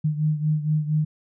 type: beating tone pair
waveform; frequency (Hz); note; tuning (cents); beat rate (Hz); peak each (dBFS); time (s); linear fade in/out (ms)
sine; 152.1 / 156.4; D#3 / D#3; -39 / +9; 4.3; -21 / -26; 0.04-1.05; 10
effects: none